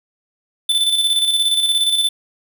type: tone with tremolo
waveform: square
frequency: 3520 Hz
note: A7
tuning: in tune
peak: -13 dBFS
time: 0.69-2.09 s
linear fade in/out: 5 ms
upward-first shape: square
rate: 17 Hz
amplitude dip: 45%
effects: none